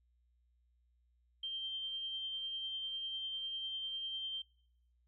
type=tone with tremolo; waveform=sine; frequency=3149 Hz; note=G7; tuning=7 cents sharp; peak=-37 dBFS; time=1.43-4.42 s; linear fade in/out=5 ms; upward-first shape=sine; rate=10 Hz; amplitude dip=25%; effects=noise-tail reverb RT60 0.8 s tail -24 dB re dry + added 60 Hz sine -70 dBFS peak until 5.07 s